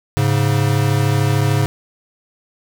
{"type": "tone pair together", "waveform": "square", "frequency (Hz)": [105.15, 138.59], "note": ["G#2", "C#3"], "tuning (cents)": [22, 0], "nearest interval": "perfect fourth", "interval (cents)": 478, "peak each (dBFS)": -17, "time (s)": [0.17, 1.66], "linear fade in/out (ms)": 0, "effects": []}